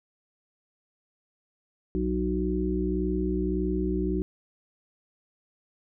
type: harmonic tone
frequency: 61.74 Hz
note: B1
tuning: in tune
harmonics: 1 / 3 / 5 / 6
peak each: -30 / -30 / -30 / -30 dBFS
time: 1.95-4.22 s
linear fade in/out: 0 ms
effects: none